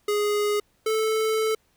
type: tone pair in turn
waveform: square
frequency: 415.3 / 438.5 Hz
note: G#4 / A4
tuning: 0 / -6 cents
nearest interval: minor second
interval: 94 cents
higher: second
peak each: -22 dBFS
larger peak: neither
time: 0.08-0.6 / 0.86-1.55 s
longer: second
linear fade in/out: 5 ms
effects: pink hiss -66 dBFS RMS until 1.76 s